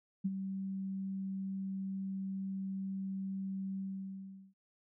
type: tone with ADSR envelope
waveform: sine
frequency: 192.7 Hz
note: G3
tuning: 29 cents flat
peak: -28 dBFS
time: 0.24-4.54 s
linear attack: 16 ms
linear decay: 36 ms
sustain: -8 dB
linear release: 760 ms
effects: none